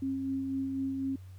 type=tone with tremolo; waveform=sine; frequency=269 Hz; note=C4; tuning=48 cents sharp; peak=-29 dBFS; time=0.02-1.16 s; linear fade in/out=5 ms; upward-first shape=sine; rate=4 Hz; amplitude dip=30%; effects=added 93 Hz sine -45 dBFS peak until 1.38 s + pink hiss -65 dBFS RMS until 1.38 s

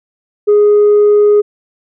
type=tone; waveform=sine; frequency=415.3 Hz; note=G#4; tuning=in tune; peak=-3 dBFS; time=0.47-1.42 s; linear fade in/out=20 ms; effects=tanh soft clip ceiling -3 dBFS

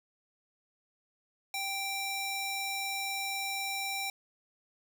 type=tone with high-pass filter; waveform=square; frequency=784 Hz; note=G5; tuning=in tune; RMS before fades=-35 dBFS; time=1.54-4.1 s; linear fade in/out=2 ms; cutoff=1600 Hz; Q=0.79; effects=none

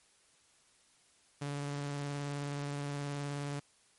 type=tone with vibrato; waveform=sawtooth; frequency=143.2 Hz; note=D3; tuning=43 cents flat; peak=-32 dBFS; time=1.41-3.6 s; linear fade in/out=10 ms; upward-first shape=square; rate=19 Hz; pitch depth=13 cents each way; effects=white hiss -67 dBFS RMS until 3.98 s + MP3 48 kbps

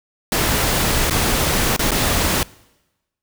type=noise with dropouts; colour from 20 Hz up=pink; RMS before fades=-18 dBFS; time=0.32-2.43 s; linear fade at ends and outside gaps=1 ms; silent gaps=1.098-1.108 / 1.764-1.793 / 1.908-1.917 s; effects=noise-tail reverb RT60 1.0 s tail -23 dB re dry

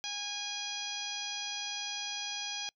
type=harmonic tone with a mistuned harmonic; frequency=820 Hz; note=G#5; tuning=22 cents flat; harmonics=1 / 2 / 3 / 4 / 5 / 6 / 7 / 8; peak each=-46 / -48 / -43 / -40 / -45 / -43 / -43 / -55 dBFS; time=0.04-2.69 s; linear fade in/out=0 ms; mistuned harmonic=7; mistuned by=+39 cents; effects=noise-tail reverb RT60 0.1 s tail -26 dB re dry

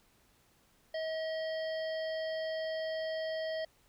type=harmonic tone; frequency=638 Hz; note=D#5; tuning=43 cents sharp; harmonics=1 / 3 / 5 / 7 / 8; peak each=-34 / -44 / -48 / -51 / -52 dBFS; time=0.94-3.65 s; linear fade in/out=5 ms; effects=pink hiss -68 dBFS RMS until 3.88 s

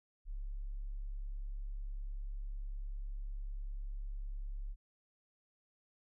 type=tone; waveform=sine; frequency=34.68 Hz; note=C#1; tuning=2 cents sharp; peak=-38 dBFS; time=0.25-4.76 s; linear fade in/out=50 ms; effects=none

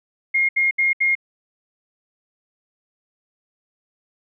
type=tone bursts; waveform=sine; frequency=2138 Hz; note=C7; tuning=37 cents sharp; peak=-15 dBFS; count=4; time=0.34-1.153 s; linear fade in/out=10 ms; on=150 ms; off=71 ms; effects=none

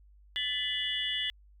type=tone cluster; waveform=sine; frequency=1748 / 2004 / 2914 / 3102 / 3428 Hz; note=A6 / B6 / F#7 / G7 / A7; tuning=-12 / +25 / -27 / -19 / -46 cents; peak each=-40 / -37 / -34 / -40 / -33 dBFS; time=0.36-1.3 s; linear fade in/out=0 ms; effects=tanh soft clip ceiling -19 dBFS + added 50 Hz sine -55 dBFS peak until 1.6 s

